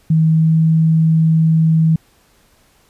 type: tone with pitch glide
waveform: sine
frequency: 159.6 to 160.8 Hz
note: D#3 to E3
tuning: +44 to -43 cents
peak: -9 dBFS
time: 0.1-1.96 s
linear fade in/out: 5 ms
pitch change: +13 cents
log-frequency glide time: 0.28-0.56 s
effects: pink hiss -54 dBFS RMS until 2.89 s + resampled to 32000 Hz